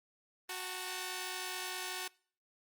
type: tone cluster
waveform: 5% pulse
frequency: 368.8 / 772 / 895 Hz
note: F#4 / G5 / A5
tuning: -6 / -27 / +29 cents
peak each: -29 / -36 / -31 dBFS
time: 0.49-2.08 s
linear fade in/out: 5 ms
effects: noise-tail reverb RT60 0.5 s tail -25 dB re dry + Opus 32 kbps